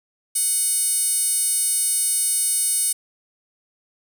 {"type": "tone with high-pass filter", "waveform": "10% pulse", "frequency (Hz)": 740, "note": "F#5", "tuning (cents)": 0, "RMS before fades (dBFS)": -21, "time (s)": [0.35, 2.93], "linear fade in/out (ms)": 10, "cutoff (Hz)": 8200, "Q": 8.1, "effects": []}